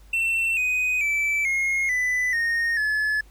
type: tone with pitch steps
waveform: triangle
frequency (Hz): 2694 / 2499 / 2318 / 2151 / 1995 / 1850.7 / 1716.8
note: E7 / D#7 / D7 / C7 / B6 / A#6 / A6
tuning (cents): +37 / +7 / -23 / +47 / +17 / -13 / -43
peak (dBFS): -19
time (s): 0.13-3.21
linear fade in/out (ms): 5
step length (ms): 440
effects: added 50 Hz sine -47 dBFS peak until 3.3 s + pink hiss -58 dBFS RMS until 3.3 s